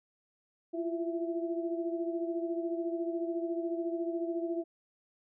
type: tone cluster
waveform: sine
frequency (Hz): 337.3 / 351.3 / 663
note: E4 / F4 / E5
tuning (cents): +40 / +10 / +10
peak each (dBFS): -33 / -38 / -39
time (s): 0.73-4.64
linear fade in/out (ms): 20
effects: none